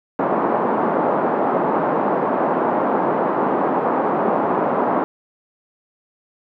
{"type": "band-pass noise", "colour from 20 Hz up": "white", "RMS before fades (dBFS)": -19, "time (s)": [0.19, 5.04], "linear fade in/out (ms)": 0, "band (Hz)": [190, 1000], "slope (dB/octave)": 24, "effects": []}